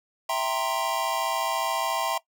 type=chord; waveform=square; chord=C dominant seventh; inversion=first; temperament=equal; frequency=659.3 / 784 / 932.3 / 1046.5 Hz; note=E5 / G5 / Bb5 / C6; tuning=0 / 0 / 0 / 0 cents; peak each=-31 / -32 / -31 / -31 dBFS; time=0.29-2.18 s; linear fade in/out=5 ms; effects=noise-tail reverb RT60 0.1 s tail -19 dB re dry